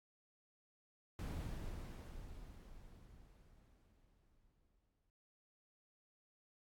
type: noise with exponential decay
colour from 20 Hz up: brown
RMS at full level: -41 dBFS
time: 1.19-5.1 s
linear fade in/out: 1 ms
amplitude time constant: 850 ms
effects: AAC 64 kbps